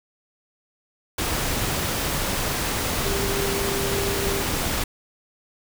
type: tone in noise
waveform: sine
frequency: 396.3 Hz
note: G4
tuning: 19 cents sharp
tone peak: -27 dBFS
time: 3.05-4.42 s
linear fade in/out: 5 ms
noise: pink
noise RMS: -25 dBFS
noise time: 1.18-4.84 s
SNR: -5 dB
effects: none